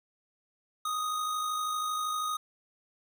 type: tone with amplitude modulation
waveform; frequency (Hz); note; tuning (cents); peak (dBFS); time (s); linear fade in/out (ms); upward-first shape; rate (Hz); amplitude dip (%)
square; 1244.5; D#6; 0; -29; 0.85-2.37; 5; sine; 52.7; 35
effects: none